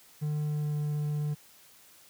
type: tone with pitch glide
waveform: triangle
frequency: 150 to 148.71 Hz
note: D3 to D3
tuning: +37 to +22 cents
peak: -26 dBFS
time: 0.21-1.35 s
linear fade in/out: 20 ms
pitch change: -15 cents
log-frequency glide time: 0.44-0.76 s
effects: white hiss -57 dBFS RMS until 2.09 s + high-pass 60 Hz 12 dB/octave